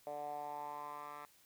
10% pulse tone with band-pass filter sweep, 146.83 Hz, D3, in tune, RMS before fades -45 dBFS, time 0.07-1.25 s, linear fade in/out 0 ms, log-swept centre 640 to 1300 Hz, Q 5.3, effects white hiss -67 dBFS RMS until 1.45 s

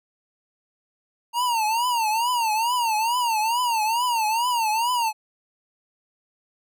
square tone with vibrato, 922 Hz, A#5, 19 cents flat, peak -21 dBFS, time 1.33-5.13 s, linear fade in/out 50 ms, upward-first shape triangle, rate 2.3 Hz, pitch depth 160 cents each way, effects none

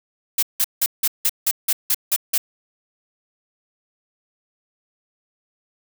blue noise bursts, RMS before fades -18 dBFS, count 10, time 0.38-2.38 s, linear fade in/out 5 ms, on 47 ms, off 170 ms, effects none

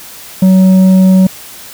triangle tone with tanh clipping, 187.7 Hz, F#3, 25 cents sharp, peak -4 dBFS, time 0.42-1.27 s, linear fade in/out 5 ms, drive 10 dB, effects white hiss -31 dBFS RMS until 1.73 s

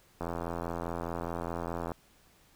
click train, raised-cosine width 1 ms, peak -21 dBFS, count 146, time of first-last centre 0.21-1.918 s, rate 84.9 Hz, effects pink hiss -63 dBFS RMS until 2.55 s

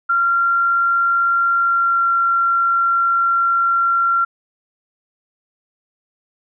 sine tone with pitch glide, 1379 to 1371.1 Hz, F6 to F6, -22 to -32 cents, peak -13 dBFS, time 0.09-4.25 s, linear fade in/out 10 ms, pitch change -10 cents, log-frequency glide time 1.58-2.09 s, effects none

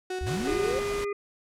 35% pulse tone with tremolo, 369.8 Hz, F#4, 1 cent flat, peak -28 dBFS, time 0.1-0.79 s, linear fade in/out 5 ms, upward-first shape square, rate 5.7 Hz, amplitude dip 40%
sine linear sweep, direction up, 55 to 546 Hz, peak -29 dBFS, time 0.21-0.79 s, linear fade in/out 0 ms
pink noise, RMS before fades -36 dBFS, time 0.26-1.05 s, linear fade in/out 10 ms
harmonic tone, 406.5 Hz, G#4, 37 cents flat, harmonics 1 / 3 / 5 / 6, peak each -28 / -38 / -42 / -44 dBFS, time 0.47-1.13 s, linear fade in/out 5 ms
effects low-pass 9000 Hz 12 dB/octave

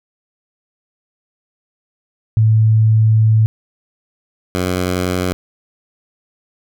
sine / 10% pulse tone pair in turn, 110 / 90.99 Hz, A2 / F#2, 0 / -28 cents, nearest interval minor third, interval 328 cents, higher first, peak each -8 dBFS, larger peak neither, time 2.37-3.46 / 4.55-5.33 s, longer first, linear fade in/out 0 ms, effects none

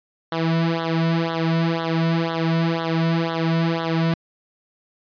sawtooth tone with flanger, 164.8 Hz, E3, in tune, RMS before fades -21 dBFS, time 0.32-4.14 s, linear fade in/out 2 ms, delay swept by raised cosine 0.4 to 2.5 ms, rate 2 Hz, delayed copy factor -1, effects resampled to 11025 Hz

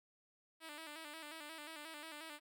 5% pulse tone with vibrato, 309.3 Hz, D#4, 10 cents flat, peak -37 dBFS, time 0.6-2.4 s, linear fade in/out 50 ms, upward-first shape square, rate 5.6 Hz, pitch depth 75 cents each way, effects none

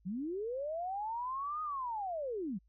sine linear two-way sweep, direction up then down, 167.3 to 1253 to 167.3 Hz, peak -35 dBFS, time 0.05-2.59 s, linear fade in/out 20 ms, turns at 1.62 s, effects added 53 Hz sine -65 dBFS peak until 2.68 s

